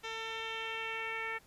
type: tone with low-pass filter sweep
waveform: 10% pulse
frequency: 448.6 Hz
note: A4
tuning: 34 cents sharp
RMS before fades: -39 dBFS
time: 0.03-1.39 s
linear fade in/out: 20 ms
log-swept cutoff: 4300 to 2100 Hz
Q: 3
effects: pink hiss -63 dBFS RMS until 1.46 s + resampled to 32000 Hz